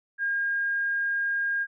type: tone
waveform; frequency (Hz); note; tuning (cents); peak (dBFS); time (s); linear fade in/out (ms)
sine; 1618; G#6; -46; -24; 0.18-1.67; 50
effects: none